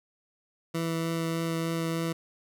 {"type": "tone with vibrato", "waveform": "20% pulse", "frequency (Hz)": 164.81, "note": "E3", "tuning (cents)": 0, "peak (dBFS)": -23, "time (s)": [0.74, 2.13], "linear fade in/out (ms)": 10, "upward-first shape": "triangle", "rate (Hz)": 3.3, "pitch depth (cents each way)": 10, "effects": []}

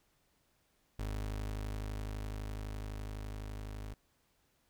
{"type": "tone with level ramp", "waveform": "30% pulse", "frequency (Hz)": 51.91, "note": "G#1", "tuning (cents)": 0, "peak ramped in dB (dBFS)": [-33, -39], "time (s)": [0.99, 3.94], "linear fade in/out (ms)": 5, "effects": ["pink hiss -74 dBFS RMS until 4.69 s"]}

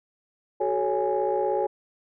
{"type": "tone cluster", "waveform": "sine", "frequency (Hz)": [375.5, 432.1, 557, 829], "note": ["F#4", "A4", "C#5", "G#5"], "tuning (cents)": [26, -31, 8, -3], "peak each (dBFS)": -27, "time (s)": [0.6, 1.67], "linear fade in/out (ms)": 10, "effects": ["tanh soft clip ceiling -14 dBFS"]}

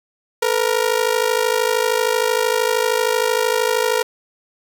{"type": "ring-modulated tone", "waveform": "sawtooth", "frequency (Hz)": 469.4, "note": "A#4", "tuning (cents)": 12, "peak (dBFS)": -9, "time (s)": [0.42, 4.03], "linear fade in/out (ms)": 5, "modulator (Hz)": 26.5, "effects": []}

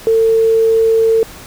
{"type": "tone", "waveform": "sine", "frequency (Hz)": 450, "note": "A4", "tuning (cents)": 39, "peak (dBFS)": -8, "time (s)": [0.07, 1.23], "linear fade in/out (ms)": 0, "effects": ["pink hiss -35 dBFS RMS until 1.46 s"]}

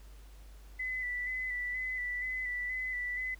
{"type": "tone with vibrato", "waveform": "sine", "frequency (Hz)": 1996, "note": "B6", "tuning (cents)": 18, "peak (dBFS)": -33, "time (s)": [0.79, 3.35], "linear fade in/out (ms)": 10, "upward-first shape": "square", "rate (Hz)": 2.1, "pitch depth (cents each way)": 22, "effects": ["added 50 Hz sine -49 dBFS peak until 3.39 s", "pink hiss -62 dBFS RMS until 3.39 s"]}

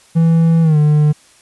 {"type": "tone with pitch glide", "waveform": "triangle", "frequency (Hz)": [164.81, 150.26], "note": ["E3", "D3"], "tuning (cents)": [0, 40], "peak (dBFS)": -6, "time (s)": [0.15, 1.13], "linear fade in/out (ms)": 20, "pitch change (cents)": -160, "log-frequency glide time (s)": [0.62, 0.77], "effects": ["white hiss -48 dBFS RMS until 1.41 s", "resampled to 24000 Hz"]}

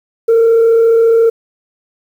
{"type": "tone with frequency modulation", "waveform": "sine", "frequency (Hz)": 457.1, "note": "A#4", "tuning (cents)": -34, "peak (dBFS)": -4, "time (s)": [0.28, 1.3], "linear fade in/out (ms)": 10, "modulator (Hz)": 34.4, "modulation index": 0.22, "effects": ["tanh soft clip ceiling -4 dBFS", "7-bit"]}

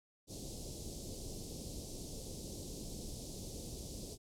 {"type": "band-stop noise", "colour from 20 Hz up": "pink", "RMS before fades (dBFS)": -45, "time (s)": [0.27, 4.18], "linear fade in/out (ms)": 50, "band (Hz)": [550, 4400], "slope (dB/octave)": 24, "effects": ["low-pass 10000 Hz 12 dB/octave"]}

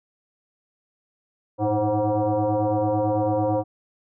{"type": "tone with frequency modulation", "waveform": "sine", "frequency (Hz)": 110, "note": "A2", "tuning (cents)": 0, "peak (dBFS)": -19, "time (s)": [1.58, 3.64], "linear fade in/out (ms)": 50, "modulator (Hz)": 211, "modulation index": 3.4, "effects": []}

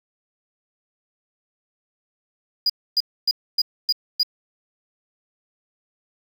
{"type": "tone bursts", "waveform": "sine", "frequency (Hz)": 4895, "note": "D#8", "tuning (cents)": -29, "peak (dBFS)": -13, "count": 6, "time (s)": [2.66, 4.232], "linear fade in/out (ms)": 5, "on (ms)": 37, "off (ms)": 270, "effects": ["tanh soft clip ceiling -14 dBFS", "7-bit"]}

